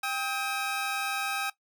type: tone pair together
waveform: 20% pulse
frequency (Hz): 793 / 1275.3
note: G5 / D#6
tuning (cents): +20 / +42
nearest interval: minor sixth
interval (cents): 822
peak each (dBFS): -27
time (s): 0.03-1.5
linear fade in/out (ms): 5
effects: noise-tail reverb RT60 0.1 s tail -17 dB re dry